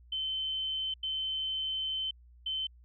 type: tone bursts at uneven times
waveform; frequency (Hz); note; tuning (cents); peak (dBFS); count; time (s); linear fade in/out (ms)
sine; 3074; G7; -35; -31; 3; 0.12-0.94 / 1.03-2.11 / 2.46-2.67; 5
effects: added 60 Hz sine -54 dBFS peak until 2.84 s